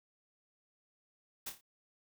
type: noise with echo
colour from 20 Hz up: white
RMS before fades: -40 dBFS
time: 1.46-1.5 s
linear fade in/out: 10 ms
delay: 28 ms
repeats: 4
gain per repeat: -7 dB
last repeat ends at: 1.612 s
effects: none